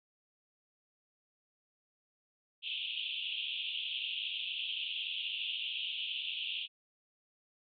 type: band-pass noise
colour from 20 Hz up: white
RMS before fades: -38 dBFS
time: 2.62-6.68 s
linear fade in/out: 50 ms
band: 2600 to 3500 Hz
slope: 96 dB/octave
effects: MP3 48 kbps